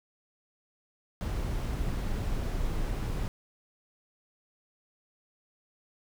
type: noise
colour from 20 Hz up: brown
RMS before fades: -31 dBFS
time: 1.21-3.28 s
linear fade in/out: 0 ms
effects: none